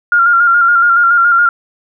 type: tone with vibrato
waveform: sine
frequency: 1397 Hz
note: F6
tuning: in tune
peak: -6 dBFS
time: 0.12-1.49 s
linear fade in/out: 2 ms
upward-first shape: square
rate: 7.1 Hz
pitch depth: 30 cents each way
effects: none